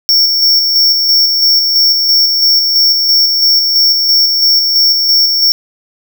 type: tone with tremolo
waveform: square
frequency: 5470 Hz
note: F8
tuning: 37 cents flat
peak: -6 dBFS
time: 0.09-5.52 s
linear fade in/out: 0 ms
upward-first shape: square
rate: 3 Hz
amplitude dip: 35%
effects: none